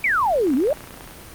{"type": "exponential two-way sweep", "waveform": "sine", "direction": "down then up", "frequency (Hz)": [2388, 243.9, 640], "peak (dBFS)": -16, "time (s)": [0.04, 0.73], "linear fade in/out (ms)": 2, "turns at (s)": 0.55}
{"type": "click train", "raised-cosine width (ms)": 0.5, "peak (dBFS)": -23, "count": 20, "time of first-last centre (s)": [0.47, 1.11], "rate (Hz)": 29.7}
{"effects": ["pink hiss -40 dBFS RMS until 1.34 s", "Opus 32 kbps"]}